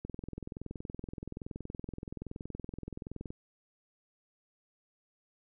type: click train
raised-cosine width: 3 ms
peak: -27 dBFS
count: 70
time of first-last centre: 0.05-3.305 s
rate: 21.2 Hz
effects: none